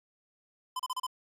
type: tone bursts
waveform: square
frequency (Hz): 1020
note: C6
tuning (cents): -44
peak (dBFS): -32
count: 5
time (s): 0.76-1.067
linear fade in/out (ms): 5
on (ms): 35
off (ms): 33
effects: AAC 64 kbps